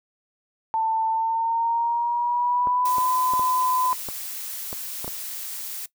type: tone with pitch glide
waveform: sine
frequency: 891 to 1011.7 Hz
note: A5 to B5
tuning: +22 to +41 cents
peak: -20 dBFS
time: 0.74-3.93 s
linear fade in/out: 0 ms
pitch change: +219 cents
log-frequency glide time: 1.09-3.08 s
type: clicks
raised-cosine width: 1 ms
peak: -19 dBFS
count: 8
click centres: 2.672 / 2.983 / 3.336 / 3.395 / 4.087 / 4.729 / 5.045 / 5.079 s
type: noise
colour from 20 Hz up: blue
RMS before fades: -33 dBFS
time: 2.85-5.86 s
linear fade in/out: 5 ms
effects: noise-tail reverb RT60 0.1 s tail -19 dB re dry